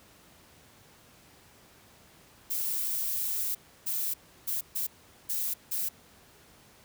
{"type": "noise bursts at uneven times", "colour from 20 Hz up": "violet", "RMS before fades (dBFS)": -31, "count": 6, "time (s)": [[2.5, 3.55], [3.86, 4.14], [4.47, 4.61], [4.75, 4.87], [5.29, 5.54], [5.71, 5.89]], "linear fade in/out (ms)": 10, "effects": ["pink hiss -57 dBFS RMS until 6.84 s", "high-pass 60 Hz 12 dB/octave"]}